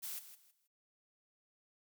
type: noise with echo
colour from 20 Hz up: blue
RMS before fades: -43 dBFS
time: 0.02-0.2 s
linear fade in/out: 20 ms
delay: 160 ms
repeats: 3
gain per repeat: -12 dB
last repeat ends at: 0.68 s
effects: none